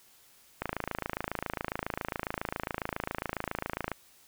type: click train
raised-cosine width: 0.5 ms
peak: -16 dBFS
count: 91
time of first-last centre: 0.62-3.917 s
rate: 27.3 Hz
effects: white hiss -60 dBFS RMS until 4.27 s